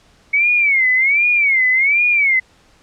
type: tone with vibrato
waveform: sine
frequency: 2217 Hz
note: C#7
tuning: in tune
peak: -11 dBFS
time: 0.33-2.4 s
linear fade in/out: 10 ms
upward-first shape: sine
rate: 1.3 Hz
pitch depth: 170 cents each way
effects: pink hiss -52 dBFS RMS until 2.82 s + low-pass 7000 Hz 12 dB/octave